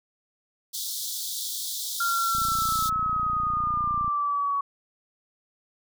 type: high-pass noise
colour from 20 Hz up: pink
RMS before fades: -32 dBFS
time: 0.73-2.9 s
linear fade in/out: 20 ms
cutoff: 3400 Hz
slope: 96 dB/octave
type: linear sweep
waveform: sine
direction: down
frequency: 1386 to 1121 Hz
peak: -23 dBFS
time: 2-4.61 s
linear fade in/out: 5 ms
type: click train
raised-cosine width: 5 ms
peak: -26 dBFS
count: 52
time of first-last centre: 2.35-4.079 s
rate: 29.5 Hz
effects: none